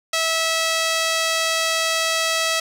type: tone with band-pass filter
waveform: sawtooth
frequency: 651 Hz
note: E5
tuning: 22 cents flat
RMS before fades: -21 dBFS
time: 0.13-2.6 s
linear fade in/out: 5 ms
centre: 4500 Hz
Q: 0.65
effects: 8-bit